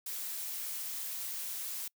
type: noise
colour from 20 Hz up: blue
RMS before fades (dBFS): -39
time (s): 0.06-1.88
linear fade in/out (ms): 5
effects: noise-tail reverb RT60 0.1 s tail -26 dB re dry